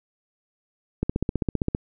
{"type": "click train", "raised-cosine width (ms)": 3, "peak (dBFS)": -10, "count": 12, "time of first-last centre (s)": [1.03, 1.749], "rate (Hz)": 15.3, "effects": []}